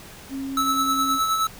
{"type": "tone", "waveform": "sine", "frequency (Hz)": 270.8, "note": "C#4", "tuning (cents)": -40, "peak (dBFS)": -27, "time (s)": [0.29, 1.2], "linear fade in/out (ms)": 50}
{"type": "tone with tremolo", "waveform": "square", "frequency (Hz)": 1306, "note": "E6", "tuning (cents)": -17, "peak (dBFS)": -19, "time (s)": [0.57, 1.47], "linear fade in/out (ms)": 2, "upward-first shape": "sine", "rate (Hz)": 9.6, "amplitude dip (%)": 40}
{"effects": ["pink hiss -43 dBFS RMS until 1.59 s"]}